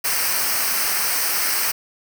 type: noise with comb filter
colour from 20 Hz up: white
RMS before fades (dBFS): -21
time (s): 0.04-1.72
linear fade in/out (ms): 10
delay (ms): 0.28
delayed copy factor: -0.7
effects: none